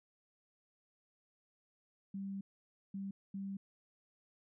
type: tone bursts at uneven times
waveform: sine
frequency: 196 Hz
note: G3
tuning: in tune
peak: -39 dBFS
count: 3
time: 2.14-2.41 / 2.94-3.11 / 3.34-3.57 s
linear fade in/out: 5 ms
effects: none